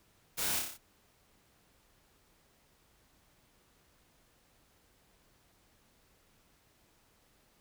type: noise with echo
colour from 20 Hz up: white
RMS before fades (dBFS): -35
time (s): 0.37-0.6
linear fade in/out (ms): 20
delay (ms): 30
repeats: 6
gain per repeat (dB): -3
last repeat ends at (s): 0.78
effects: pink hiss -68 dBFS RMS until 7.6 s